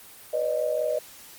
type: tone cluster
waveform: sine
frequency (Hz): 493.2 / 571 / 616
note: B4 / D5 / D#5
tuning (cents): -2 / -49 / -17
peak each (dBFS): -29 / -32 / -25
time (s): 0.33-0.99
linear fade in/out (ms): 5
effects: white hiss -47 dBFS RMS until 1.38 s + Opus 24 kbps